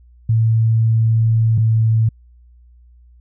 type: tone pair in turn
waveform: sine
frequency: 112.6 / 111.76 Hz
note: A2 / A2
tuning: +40 / +27 cents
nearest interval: unison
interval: 13 cents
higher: first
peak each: -11 dBFS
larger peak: neither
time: 0.29-1.58 / 1.58-2.09 s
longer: first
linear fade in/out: 5 ms
effects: added 60 Hz sine -44 dBFS peak until 3.2 s